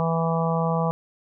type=harmonic tone; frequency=164.81 Hz; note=E3; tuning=in tune; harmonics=1 / 3 / 4 / 5 / 6 / 7; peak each=-23 / -28 / -29 / -30 / -31 / -31 dBFS; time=0-0.91 s; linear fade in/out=0 ms; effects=none